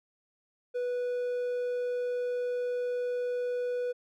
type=tone; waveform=triangle; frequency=491.8 Hz; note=B4; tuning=7 cents flat; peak=-27 dBFS; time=0.74-3.93 s; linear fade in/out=20 ms; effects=none